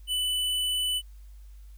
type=tone; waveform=square; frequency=2988 Hz; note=F#7; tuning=16 cents sharp; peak=-26 dBFS; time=0.07-1.02 s; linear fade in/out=50 ms; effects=added 50 Hz sine -44 dBFS peak until 1.77 s + white hiss -66 dBFS RMS until 1.77 s